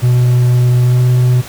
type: tone with pitch glide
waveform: triangle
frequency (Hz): 123.47 to 124.83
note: B2 to B2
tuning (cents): 0 to +19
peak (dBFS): -5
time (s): 0.02-1.42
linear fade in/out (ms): 20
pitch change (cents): +19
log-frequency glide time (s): 0.83-0.97
effects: pink hiss -31 dBFS RMS until 1.48 s